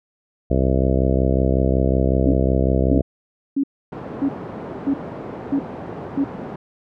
harmonic tone, 65.41 Hz, C2, in tune, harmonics 1 / 2 / 3 / 4 / 5 / 6 / 7 / 8 / 9 / 10, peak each -19 / -22 / -24 / -25 / -26 / -27 / -27 / -28 / -29 / -29 dBFS, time 0.5-3.02 s, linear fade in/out 10 ms
sine tone bursts, 277.2 Hz, C#4, in tune, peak -16 dBFS, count 7, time 2.26-6.244 s, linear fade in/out 5 ms, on 72 ms, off 580 ms
pink band-pass noise, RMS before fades -32 dBFS, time 3.92-6.56 s, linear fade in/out 5 ms, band 150 to 790 Hz, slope 12 dB/octave
effects none

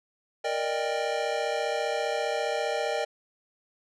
square chord, Eb major seventh, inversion second, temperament equal with one note detuned, 466.2 / 587.3 / 622.3 / 793.6 Hz, Bb4 / D5 / Eb5 / G5, 0 / 0 / 0 / +21 cents, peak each -33 dBFS, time 0.44-3.05 s, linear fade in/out 10 ms, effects low-pass 6000 Hz 12 dB/octave

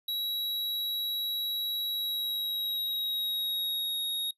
square tone with pitch glide, 3879 to 3758 Hz, B7 to A#7, -32 to +13 cents, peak -30 dBFS, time 0.08-4.31 s, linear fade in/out 5 ms, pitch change -55 cents, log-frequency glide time 1.89-4 s, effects noise-tail reverb RT60 0.1 s tail -21 dB re dry

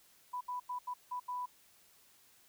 sine tone bursts at uneven times, 991 Hz, B5, 6 cents sharp, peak -36 dBFS, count 6, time 0.33-0.41 / 0.48-0.6 / 0.69-0.79 / 0.87-0.94 / 1.11-1.2 / 1.28-1.46 s, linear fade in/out 10 ms, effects white hiss -65 dBFS RMS until 2.48 s

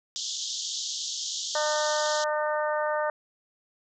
white band-pass noise, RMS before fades -33 dBFS, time 0.16-2.24 s, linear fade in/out 0 ms, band 3100 to 7100 Hz, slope 96 dB/octave
harmonic tone, 302.5 Hz, D#4, 49 cents flat, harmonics 2 / 3 / 4 / 5 / 6, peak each -27 / -31 / -33 / -35 / -37 dBFS, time 1.55-3.1 s, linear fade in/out 2 ms
effects none

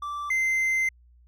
triangle tone pair in turn, 1168 / 2075 Hz, D6 / C7, -10 / -15 cents, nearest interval minor seventh, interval 995 cents, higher second, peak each -28 / -20 dBFS, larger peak second, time 0.02-0.3 / 0.3-0.89 s, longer second, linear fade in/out 5 ms, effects added 60 Hz sine -53 dBFS peak until 1.27 s

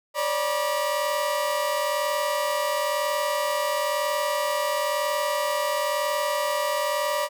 30% pulse tone cluster, 551 / 592 / 967 Hz, C#5 / D5 / B5, -11 / +14 / -37 cents, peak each -28 / -23 / -26 dBFS, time 0.14-7.29 s, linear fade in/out 50 ms, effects none

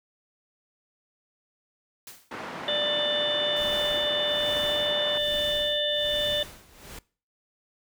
white noise with exponential decay, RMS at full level -40 dBFS, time 2.07-2.39 s, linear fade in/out 2 ms, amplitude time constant 69 ms
white band-pass noise, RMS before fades -37 dBFS, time 2.31-5.18 s, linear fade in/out 5 ms, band 150 to 1400 Hz, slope 12 dB/octave
harmonic tone, 592 Hz, D5, 14 cents sharp, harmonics 1 / 3 / 5 / 6, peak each -28 / -36 / -31 / -27 dBFS, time 2.68-6.43 s, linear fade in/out 2 ms
pink noise with tremolo, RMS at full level -39 dBFS, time 3.56-6.99 s, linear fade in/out 5 ms, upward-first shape sine, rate 1.2 Hz, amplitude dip 85%
effects noise-tail reverb RT60 0.4 s tail -22 dB re dry

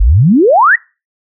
sine exponential sweep, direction up, 42.81 to 1998 Hz, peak -4 dBFS, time 0-0.76 s, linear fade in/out 10 ms, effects noise-tail reverb RT60 0.3 s tail -23 dB re dry

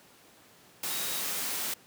sine tone in noise, 3800 Hz, A#7, 33 cents sharp, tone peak -41 dBFS, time 0.9-1.2 s, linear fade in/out 5 ms, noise white, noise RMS -33 dBFS, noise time 0.83-1.74 s, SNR -11 dB, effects pink hiss -57 dBFS RMS until 1.86 s + high-pass 150 Hz 12 dB/octave

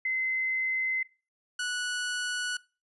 sine / sawtooth tone pair in turn, 2056 / 1473.3 Hz, C7 / F#6, -31 / -8 cents, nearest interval tritone, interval 577 cents, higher first, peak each -26 dBFS, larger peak neither, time 0.05-1.03 / 1.59-2.57 s, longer neither, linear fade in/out 5 ms, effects noise-tail reverb RT60 0.3 s tail -20 dB re dry + resampled to 24000 Hz

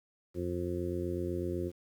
harmonic tone, 88 Hz, F2, 14 cents sharp, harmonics 1 / 2 / 3 / 4 / 5 / 6, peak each -38 / -41 / -41 / -35 / -44 / -43 dBFS, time 0.34-1.72 s, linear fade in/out 50 ms, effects 10-bit

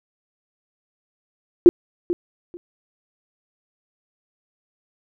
sine tone with echo, 349.2 Hz, F4, in tune, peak -3 dBFS, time 1.66-1.69 s, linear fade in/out 0 ms, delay 440 ms, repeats 2, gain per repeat -15 dB, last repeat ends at 2.57 s, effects none

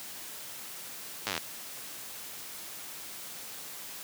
slowing click train, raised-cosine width 0.2 ms, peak -13 dBFS, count 11, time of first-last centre 1.27-1.378 s, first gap 9 ms, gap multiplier 1.04, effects white hiss -43 dBFS RMS until 4.03 s + high-pass 100 Hz 12 dB/octave

